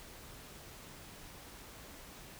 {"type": "silence", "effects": ["pink hiss -52 dBFS RMS until 2.39 s"]}